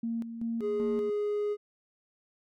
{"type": "tone with tremolo", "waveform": "sine", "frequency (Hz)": 230.2, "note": "A#3", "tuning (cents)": -22, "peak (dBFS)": -29, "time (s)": [0.03, 1.1], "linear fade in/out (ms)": 5, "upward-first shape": "square", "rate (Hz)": 2.6, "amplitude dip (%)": 60}
{"type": "tone", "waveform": "triangle", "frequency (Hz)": 415.3, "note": "G#4", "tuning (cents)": 0, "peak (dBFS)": -25, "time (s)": [0.6, 1.57], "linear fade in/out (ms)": 50}
{"effects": ["tanh soft clip ceiling -21 dBFS"]}